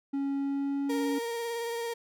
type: tone with pitch glide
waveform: triangle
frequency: 277.2 to 280.7 Hz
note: C#4 to C#4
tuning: 0 to +22 cents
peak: -26 dBFS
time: 0.13-1.19 s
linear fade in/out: 10 ms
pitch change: +22 cents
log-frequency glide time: 0.36-1.02 s
type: tone with vibrato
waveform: 35% pulse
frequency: 466.2 Hz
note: A#4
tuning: in tune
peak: -30 dBFS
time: 0.89-1.94 s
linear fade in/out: 10 ms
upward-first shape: triangle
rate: 18 Hz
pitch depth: 26 cents each way
effects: none